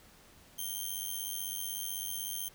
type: tone with amplitude modulation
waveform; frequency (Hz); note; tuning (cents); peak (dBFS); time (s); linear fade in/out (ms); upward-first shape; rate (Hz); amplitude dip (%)
5% pulse; 3159; G7; +13; -24; 0.58-2.49; 10; sine; 96; 75
effects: pink hiss -59 dBFS RMS until 2.54 s